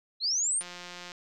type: linear sweep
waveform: sine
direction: up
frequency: 3951 to 9397 Hz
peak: -25 dBFS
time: 0.2-0.63 s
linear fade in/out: 50 ms
type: click train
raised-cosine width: 0.2 ms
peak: -25 dBFS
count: 91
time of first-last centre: 0.61-1.118 s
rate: 177 Hz
effects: none

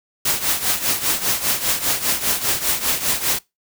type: noise with tremolo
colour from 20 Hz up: white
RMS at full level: -17 dBFS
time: 0.25-3.39 s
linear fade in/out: 5 ms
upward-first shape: triangle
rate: 5 Hz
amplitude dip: 80%
effects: noise-tail reverb RT60 0.2 s tail -22 dB re dry

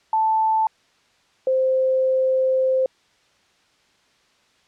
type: tone pair in turn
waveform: sine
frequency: 880 / 522 Hz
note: A5 / C5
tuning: 0 / -4 cents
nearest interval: major sixth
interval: 904 cents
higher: first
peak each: -16 / -16 dBFS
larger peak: neither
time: 0.13-0.67 / 1.47-2.86 s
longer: second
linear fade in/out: 2 ms
effects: white hiss -60 dBFS RMS until 4.67 s + low-pass 5000 Hz 12 dB/octave

